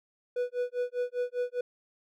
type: tone with tremolo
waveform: triangle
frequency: 491.8 Hz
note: B4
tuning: 7 cents flat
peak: -24 dBFS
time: 0.36-1.61 s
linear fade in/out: 5 ms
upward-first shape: sine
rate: 5 Hz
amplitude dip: 100%
effects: none